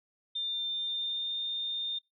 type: tone with pitch glide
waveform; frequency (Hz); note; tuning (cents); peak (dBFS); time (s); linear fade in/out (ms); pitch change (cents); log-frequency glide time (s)
sine; 3601 to 3628; A7 to A#7; +39 to -48; -31; 0.35-1.99; 10; +13; 0.83-1.38
effects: noise-tail reverb RT60 0.2 s tail -23 dB re dry